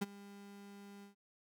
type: tone with ADSR envelope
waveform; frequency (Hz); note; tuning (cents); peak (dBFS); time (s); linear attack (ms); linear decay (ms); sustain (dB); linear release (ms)
35% pulse; 200.8; G3; +42; -30; 0.01-1.15; 12; 27; -20; 120
effects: none